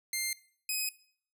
10% pulse tone pair in turn, 2100 / 2523 Hz, C7 / D#7, +6 / +23 cents, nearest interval minor third, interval 317 cents, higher second, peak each -22 dBFS, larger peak neither, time 0.13-0.33 / 0.69-0.89 s, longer neither, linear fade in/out 2 ms, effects noise-tail reverb RT60 0.5 s tail -18 dB re dry

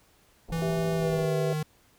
pink low-pass noise, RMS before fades -41 dBFS, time 0.48-1.26 s, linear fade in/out 10 ms, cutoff 880 Hz, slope 48 dB/octave
square tone with pitch glide, 164.81 to 153.77 Hz, E3 to D#3, 0 to -20 cents, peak -28 dBFS, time 0.52-1.63 s, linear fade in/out 5 ms, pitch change -120 cents, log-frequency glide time 0.94-1.36 s
sine chord, E minor, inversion first, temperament equal, 392 / 493.9 / 659.3 Hz, G4 / B4 / E5, 0 / 0 / 0 cents, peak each -31 / -30 / -33 dBFS, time 0.62-1.53 s, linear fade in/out 0 ms
effects pink hiss -62 dBFS RMS until 1.98 s

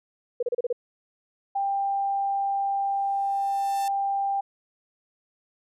sine tone bursts, 484.8 Hz, B4, 32 cents flat, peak -22 dBFS, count 6, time 0.4-0.728 s, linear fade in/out 5 ms, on 28 ms, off 32 ms
sine tone, 792 Hz, G5, 18 cents sharp, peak -23 dBFS, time 1.55-4.41 s, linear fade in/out 10 ms
5% pulse tone with exponential growth, 891 Hz, A5, 22 cents sharp, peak -24 dBFS, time 2.82-3.88 s, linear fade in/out 1 ms, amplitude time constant 230 ms
effects none

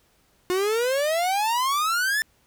45% pulse exponential sweep, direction up, 356.2 to 1790 Hz, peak -21 dBFS, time 0.5-2.22 s, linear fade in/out 0 ms, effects pink hiss -63 dBFS RMS until 2.46 s

